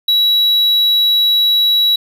triangle tone, 3900 Hz, B7, 23 cents flat, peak -8 dBFS, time 0.08-1.96 s, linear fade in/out 5 ms, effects none

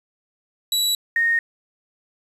sawtooth / sine tone pair in turn, 3922 / 1850.9 Hz, B7 / A#6, -13 / -13 cents, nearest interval octave + minor second, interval 1300 cents, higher first, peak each -15 / -16 dBFS, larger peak first, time 0.72-0.95 / 1.16-1.39 s, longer neither, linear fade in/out 2 ms, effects resampled to 32000 Hz + 8-bit

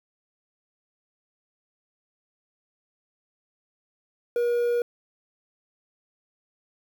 triangle tone with quantisation, 478.6 Hz, A#4, 46 cents sharp, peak -19 dBFS, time 4.36-4.82 s, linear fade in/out 2 ms, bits 8, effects none

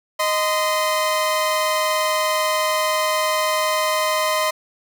sawtooth tone pair together, 622.3 / 1030.4 Hz, D#5 / C6, 0 / -27 cents, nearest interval major sixth, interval 873 cents, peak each -17 dBFS, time 0.19-4.51 s, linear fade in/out 10 ms, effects none

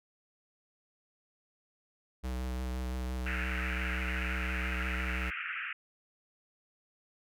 square tone with vibrato, 63.2 Hz, B1, 41 cents sharp, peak -34 dBFS, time 2.23-5.31 s, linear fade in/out 20 ms, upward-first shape sine, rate 5.8 Hz, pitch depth 18 cents each way
pink band-pass noise, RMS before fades -38 dBFS, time 3.26-5.73 s, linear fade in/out 5 ms, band 1300 to 2800 Hz, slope 96 dB/octave
effects none

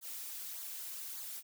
blue noise with flanger, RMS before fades -44 dBFS, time 0.01-1.43 s, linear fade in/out 50 ms, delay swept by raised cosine 0.35 to 5.35 ms, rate 1.7 Hz, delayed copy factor -0.7, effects none

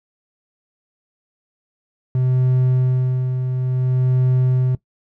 triangle tone with tremolo, 127.9 Hz, C3, 39 cents flat, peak -11 dBFS, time 2.15-4.75 s, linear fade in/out 2 ms, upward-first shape sine, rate 0.58 Hz, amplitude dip 50%, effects noise-tail reverb RT60 0.1 s tail -18 dB re dry

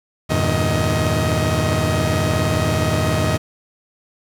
sawtooth tone cluster, 84.3 / 99.7 / 119 / 153.2 / 630 Hz, E2 / G2 / A#2 / D#3 / D#5, +39 / +30 / +36 / -27 / +21 cents, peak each -19 dBFS, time 0.29-3.38 s, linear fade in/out 20 ms, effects low-pass 12000 Hz 12 dB/octave + 8-bit

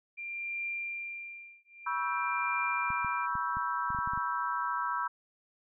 sine tone with tremolo, 2381 Hz, D7, 23 cents sharp, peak -32 dBFS, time 0.17-3.27 s, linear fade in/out 20 ms, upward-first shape triangle, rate 0.51 Hz, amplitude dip 100%
sine chord, C# half-diminished seventh, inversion third, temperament equal with one note detuned, 974.7 / 1108.7 / 1318.5 / 1568 Hz, B5 / C#6 / E6 / G6, -23 / 0 / 0 / 0 cents, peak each -34 / -37 / -34 / -38 dBFS, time 1.86-5.08 s, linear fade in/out 10 ms
clicks, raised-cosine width 5 ms, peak -31 dBFS, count 10, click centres 2.904 / 3.047 / 3.354 / 3.57 / 3.904 / 3.948 / 3.988 / 4.075 / 4.135 / 4.176 s
effects none

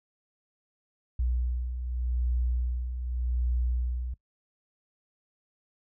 sine beating tone pair, 60.4 / 61.25 Hz, B1 / B1, -38 / -14 cents, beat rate 0.85 Hz, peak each -35 / -27 dBFS, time 1.19-4.14 s, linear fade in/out 5 ms, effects noise-tail reverb RT60 0.1 s tail -19 dB re dry

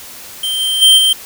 square tone with level steps, 3138 Hz, G7, 1 cent sharp, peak -16 / -14 / -5 / -9 dBFS, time 0.43-1.13 s, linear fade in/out 5 ms, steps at 0.59 / 0.81 / 0.97 s, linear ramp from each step 20 ms, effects white hiss -33 dBFS RMS until 1.25 s

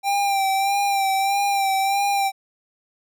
square tone with vibrato, 789 Hz, G5, 11 cents sharp, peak -19 dBFS, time 0.03-2.32 s, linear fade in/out 50 ms, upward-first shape sine, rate 1.6 Hz, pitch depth 36 cents each way, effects none

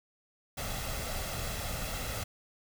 pink noise with comb filter, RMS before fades -36 dBFS, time 0.57-2.24 s, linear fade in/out 10 ms, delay 1.5 ms, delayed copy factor +0.55, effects none

